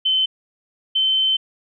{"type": "tone pair in turn", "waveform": "sine", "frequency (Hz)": [3065, 3080], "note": ["G7", "G7"], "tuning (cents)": [-40, -31], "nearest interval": "unison", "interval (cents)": 9, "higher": "second", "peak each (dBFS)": -15, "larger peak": "neither", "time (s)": [[0.05, 0.26], [0.95, 1.37]], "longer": "second", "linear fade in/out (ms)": 10, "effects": []}